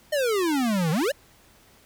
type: exponential two-way sweep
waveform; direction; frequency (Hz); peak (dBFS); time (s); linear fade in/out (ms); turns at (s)
square; down then up; 622.3 to 150.8 to 622.3; -22; 0.12-1.12; 10; 0.91
effects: pink hiss -56 dBFS RMS until 1.85 s